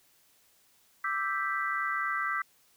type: chord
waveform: sine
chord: E minor seventh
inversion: third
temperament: equal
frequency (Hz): 1174.7 / 1318.5 / 1568 / 1975.5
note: D6 / E6 / G6 / B6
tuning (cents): 0 / 0 / 0 / 0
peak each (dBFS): -34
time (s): 1.04-2.42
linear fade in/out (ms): 5
effects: white hiss -65 dBFS RMS until 2.76 s